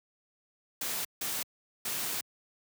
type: noise bursts at uneven times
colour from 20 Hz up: white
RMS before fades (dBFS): -34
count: 3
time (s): 0.81-1.05 / 1.21-1.43 / 1.85-2.21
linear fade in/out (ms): 5
effects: high-pass 100 Hz 12 dB/octave